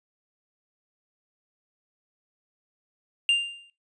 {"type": "tone with exponential decay", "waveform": "triangle", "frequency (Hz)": 2794, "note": "F7", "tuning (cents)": 0, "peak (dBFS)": -14, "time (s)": [3.29, 3.7], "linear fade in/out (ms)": 1, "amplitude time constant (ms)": 88, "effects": ["noise-tail reverb RT60 0.2 s tail -19 dB re dry", "resampled to 22050 Hz"]}